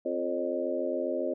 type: harmonic tone with a mistuned harmonic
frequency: 87.31 Hz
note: F2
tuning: in tune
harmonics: 3 / 4 / 5 / 6 / 7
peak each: -36 / -34 / -37 / -33 / -33 dBFS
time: 0.05-1.34 s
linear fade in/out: 10 ms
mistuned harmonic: 6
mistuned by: +48 cents
effects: none